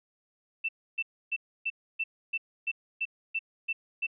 sine tone bursts, 2670 Hz, E7, 22 cents sharp, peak -27 dBFS, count 11, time 0.64-4.068 s, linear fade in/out 10 ms, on 48 ms, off 290 ms, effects none

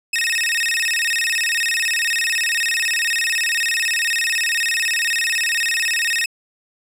sawtooth tone with vibrato, 2192 Hz, C#7, 20 cents flat, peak -14 dBFS, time 0.13-6.26 s, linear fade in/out 5 ms, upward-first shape square, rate 18 Hz, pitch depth 290 cents each way, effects low-pass 12000 Hz 12 dB/octave

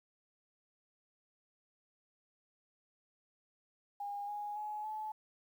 sine tone with pitch steps, 812 / 828.1 / 844.5 / 861.3 Hz, G#5 / G#5 / G#5 / A5, -39 / -5 / +29 / -37 cents, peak -38 dBFS, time 4-5.12 s, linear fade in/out 5 ms, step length 280 ms, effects 11-bit

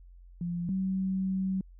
sine tone pair in turn, 173.4 / 189.66 Hz, F3 / F#3, -12 / +43 cents, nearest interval major second, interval 155 cents, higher second, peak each -30 / -27 dBFS, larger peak second, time 0.41-0.69 / 0.69-1.61 s, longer second, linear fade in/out 2 ms, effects added 44 Hz sine -49 dBFS peak until 1.79 s

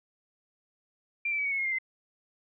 sine tone with pitch steps, 2372 / 2326 / 2281 / 2236 / 2193 / 2150 / 2108 / 2067 Hz, D7 / D7 / C#7 / C#7 / C#7 / C7 / C7 / C7, +17 / -17 / +49 / +14 / -19 / +47 / +12 / -22 cents, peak -27 dBFS, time 1.25-1.786 s, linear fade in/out 5 ms, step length 67 ms, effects none

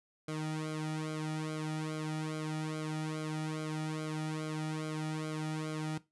sawtooth tone with flanger, 155.56 Hz, D#3, in tune, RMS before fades -37 dBFS, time 0.28-5.98 s, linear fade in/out 5 ms, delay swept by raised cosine 1.1 to 1.93 ms, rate 2.4 Hz, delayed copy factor -0.9, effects noise-tail reverb RT60 0.2 s tail -17 dB re dry + resampled to 24000 Hz

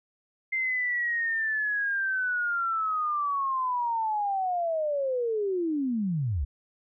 sine linear sweep, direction down, 2093 to 59.4 Hz, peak -25 dBFS, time 0.52-6.45 s, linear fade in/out 10 ms, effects none

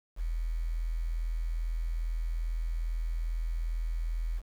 sine tone with quantisation, 41.2 Hz, E1, in tune, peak -29 dBFS, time 0.16-4.42 s, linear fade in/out 50 ms, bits 9, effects none

